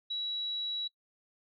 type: tone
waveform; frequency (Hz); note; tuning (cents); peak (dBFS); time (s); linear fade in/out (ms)
sine; 3900; B7; -23; -32; 0.1-0.88; 10
effects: noise-tail reverb RT60 0.1 s tail -20 dB re dry